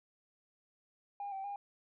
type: tone with pitch steps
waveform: sine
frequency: 808 / 775 / 808 Hz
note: G#5 / G5 / G#5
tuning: -48 / -20 / -48 cents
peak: -37 dBFS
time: 1.2-1.56 s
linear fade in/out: 2 ms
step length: 120 ms
effects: tanh soft clip ceiling -35 dBFS